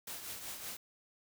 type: noise with tremolo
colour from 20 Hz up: white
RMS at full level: -42 dBFS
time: 0.07-0.77 s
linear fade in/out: 5 ms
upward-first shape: triangle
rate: 5.3 Hz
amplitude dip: 55%
effects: none